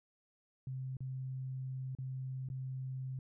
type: tone with dropouts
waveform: sine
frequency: 130.81 Hz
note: C3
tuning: in tune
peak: -38 dBFS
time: 0.67-3.19 s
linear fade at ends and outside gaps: 2 ms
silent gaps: 0.969-1.005 / 1.951-1.986 / 2.488-2.5 s
effects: none